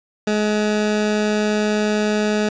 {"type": "tone", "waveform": "20% pulse", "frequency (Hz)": 211.3, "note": "G#3", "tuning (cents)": 30, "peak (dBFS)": -12, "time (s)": [0.27, 2.49], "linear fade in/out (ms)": 5, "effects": ["resampled to 16000 Hz", "7-bit"]}